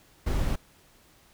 brown noise, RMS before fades -26 dBFS, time 0.26-0.56 s, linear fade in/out 10 ms, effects pink hiss -59 dBFS RMS until 1.33 s

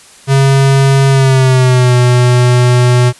square tone with pitch glide, 136.3 to 123.55 Hz, C#3 to B2, -29 to +1 cents, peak -6 dBFS, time 0.27-3.13 s, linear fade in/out 50 ms, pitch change -170 cents, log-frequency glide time 1.09-1.95 s, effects white hiss -39 dBFS RMS until 3.19 s + resampled to 24000 Hz

